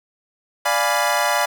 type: chord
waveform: 25% pulse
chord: D diminished seventh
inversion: none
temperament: equal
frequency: 587.3 / 698.5 / 830.6 / 987.8 Hz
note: D5 / F5 / Ab5 / Cb6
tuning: 0 / 0 / 0 / 0 cents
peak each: -19 dBFS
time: 0.65-1.46 s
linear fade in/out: 10 ms
effects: none